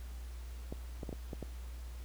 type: clicks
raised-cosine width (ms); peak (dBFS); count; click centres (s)
2; -27; 6; 0.725 / 1.032 / 1.092 / 1.128 / 1.332 / 1.427
effects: added 60 Hz sine -42 dBFS peak until 2.04 s + pink hiss -58 dBFS RMS until 2.04 s